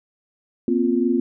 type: chord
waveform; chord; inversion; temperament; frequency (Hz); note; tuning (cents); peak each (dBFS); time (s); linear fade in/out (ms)
sine; Bb suspended second; none; equal with one note detuned; 238.3 / 261.6 / 349.2; Bb3 / C4 / F4; +38 / 0 / 0; -21; 0.68-1.2; 2
effects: none